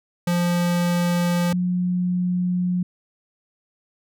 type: tone pair in turn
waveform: square / sine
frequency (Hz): 174.6 / 179.61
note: F3 / F3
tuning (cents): 0 / +49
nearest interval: unison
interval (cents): 49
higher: second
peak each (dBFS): -19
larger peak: neither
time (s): 0.27-1.53 / 1.53-2.83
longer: second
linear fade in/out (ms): 5
effects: none